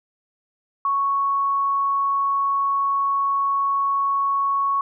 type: tone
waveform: sine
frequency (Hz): 1108.7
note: C#6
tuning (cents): 0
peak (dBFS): -18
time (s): 0.85-4.81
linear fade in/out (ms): 2
effects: none